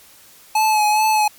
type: tone with vibrato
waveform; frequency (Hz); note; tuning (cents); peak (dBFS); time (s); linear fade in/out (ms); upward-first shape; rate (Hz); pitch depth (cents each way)
square; 856; A5; -48; -14; 0.55-1.28; 5; sine; 2.4; 31
effects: white hiss -47 dBFS RMS until 1.38 s + MP3 96 kbps